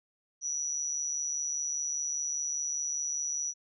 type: tone with amplitude modulation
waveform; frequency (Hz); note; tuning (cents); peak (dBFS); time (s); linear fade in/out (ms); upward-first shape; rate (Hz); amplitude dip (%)
sine; 5870; F#8; -15; -27; 0.41-3.54; 50; sine; 145; 75
effects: none